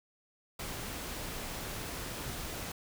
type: noise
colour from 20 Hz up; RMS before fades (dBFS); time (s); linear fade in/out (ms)
pink; -40; 0.59-2.72; 5
effects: none